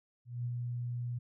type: tone with ADSR envelope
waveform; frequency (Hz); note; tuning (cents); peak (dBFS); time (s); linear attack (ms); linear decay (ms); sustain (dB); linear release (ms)
sine; 121.2; B2; -32; -32; 0.25-1.19; 200; 49; -2; 12
effects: none